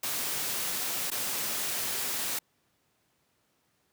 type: noise with dropouts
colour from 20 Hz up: white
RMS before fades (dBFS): -32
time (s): 0.03-2.39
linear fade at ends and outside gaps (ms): 5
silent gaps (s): 1.103-1.115
effects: pink hiss -72 dBFS RMS until 3.92 s + high-pass 100 Hz 12 dB/octave